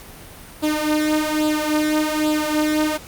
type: tone with flanger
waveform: sawtooth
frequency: 305.5 Hz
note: D#4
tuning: 32 cents flat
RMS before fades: -20 dBFS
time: 0.62-2.98 s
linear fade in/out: 20 ms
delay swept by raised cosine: 0.24 to 3.84 ms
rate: 1.2 Hz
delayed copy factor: +0.7
effects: pink hiss -40 dBFS RMS until 3.07 s + Opus 48 kbps